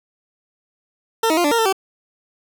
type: tone with pitch steps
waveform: 20% pulse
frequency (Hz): 452 / 317.1 / 349.5 / 292.4 / 463.5 / 448.1 / 384.3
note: A4 / D#4 / F4 / D4 / A#4 / A4 / G4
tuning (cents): +47 / +33 / +1 / -7 / -10 / +32 / -34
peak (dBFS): -10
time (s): 1.23-1.727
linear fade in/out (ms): 5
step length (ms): 71
effects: none